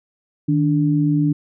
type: tone pair together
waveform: sine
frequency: 154.5 / 291.7 Hz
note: D#3 / D4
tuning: -12 / -12 cents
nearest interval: major seventh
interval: 1100 cents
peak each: -17 dBFS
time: 0.48-1.33 s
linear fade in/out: 10 ms
effects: none

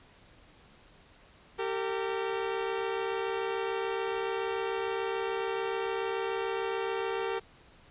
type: tone pair together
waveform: sawtooth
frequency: 389.3 / 456.2 Hz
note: G4 / A#4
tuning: -12 / -37 cents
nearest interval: minor third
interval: 275 cents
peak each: -29 / -29 dBFS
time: 1.58-7.4 s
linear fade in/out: 20 ms
effects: pink hiss -58 dBFS RMS until 7.9 s + resampled to 8000 Hz

